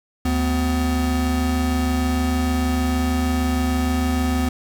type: tone pair together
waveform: square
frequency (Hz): 75.1 / 251.8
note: D2 / B3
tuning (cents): +39 / +34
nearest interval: octave + major sixth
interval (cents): 2095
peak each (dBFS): -22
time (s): 0.25-4.49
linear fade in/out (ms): 5
effects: 7-bit